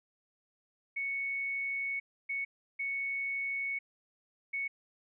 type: tone bursts at uneven times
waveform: sine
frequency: 2217 Hz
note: C#7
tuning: in tune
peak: -32 dBFS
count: 4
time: 0.96-2 / 2.29-2.45 / 2.79-3.79 / 4.53-4.68 s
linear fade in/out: 10 ms
effects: none